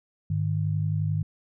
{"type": "tone pair together", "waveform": "sine", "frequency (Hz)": [101.87, 153.3], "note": ["G#2", "D#3"], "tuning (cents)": [-33, -25], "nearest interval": "perfect fifth", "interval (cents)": 708, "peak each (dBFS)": -26, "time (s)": [0.3, 1.23], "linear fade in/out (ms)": 5, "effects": []}